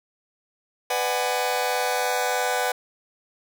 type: chord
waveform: sawtooth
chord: G# half-diminished seventh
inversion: first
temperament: just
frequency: 498.4 / 598 / 747.5 / 830.6 Hz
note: B4 / D5 / F#5 / G#5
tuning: +16 / +31 / +17 / 0 cents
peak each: -23 / -27 / -22 / -26 dBFS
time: 0.9-2.72 s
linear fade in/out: 5 ms
effects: none